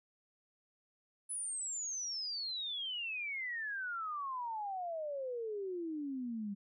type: exponential sweep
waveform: sine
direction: down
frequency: 10240 to 196 Hz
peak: -37 dBFS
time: 1.29-6.55 s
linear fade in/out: 20 ms
effects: none